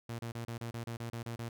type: tone bursts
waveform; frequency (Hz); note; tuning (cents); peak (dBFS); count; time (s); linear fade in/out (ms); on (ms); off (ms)
sawtooth; 116.8; A#2; +4; -34; 11; 0.09-1.49; 5; 100; 30
effects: none